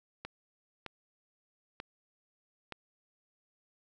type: clicks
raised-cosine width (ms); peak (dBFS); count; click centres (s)
0.3; -24; 4; 0.25 / 0.863 / 1.801 / 2.723
effects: none